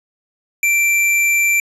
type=tone; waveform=square; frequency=2349 Hz; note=D7; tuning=in tune; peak=-13 dBFS; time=0.63-1.6 s; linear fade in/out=2 ms; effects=resampled to 32000 Hz + 7-bit